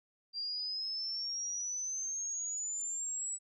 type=exponential sweep; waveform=sine; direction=up; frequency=4721 to 7902 Hz; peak=-35 dBFS; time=0.33-3.39 s; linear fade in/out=50 ms; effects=none